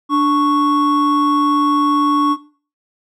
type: tone pair together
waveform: triangle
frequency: 293.7 / 1108.7 Hz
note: D4 / C#6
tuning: 0 / 0 cents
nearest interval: octave + major seventh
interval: 2300 cents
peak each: -12 dBFS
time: 0.09-2.37 s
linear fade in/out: 50 ms
effects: noise-tail reverb RT60 0.4 s tail -17 dB re dry